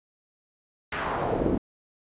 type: noise with band-pass filter sweep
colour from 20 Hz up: brown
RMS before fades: -27 dBFS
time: 0.92-1.58 s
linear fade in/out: 5 ms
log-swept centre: 1900 to 270 Hz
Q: 1.7
effects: resampled to 8000 Hz